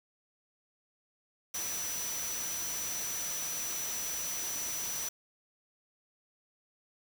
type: tone in noise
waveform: sine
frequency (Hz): 5920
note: F#8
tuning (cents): 0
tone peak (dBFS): -36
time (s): 1.54-5.09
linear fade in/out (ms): 5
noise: white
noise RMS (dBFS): -39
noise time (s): 1.54-5.09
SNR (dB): 0
effects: none